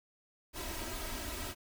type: noise with comb filter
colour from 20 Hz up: pink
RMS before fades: -40 dBFS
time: 0.53-1.55 s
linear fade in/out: 50 ms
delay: 3.1 ms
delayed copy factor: +0.85
effects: none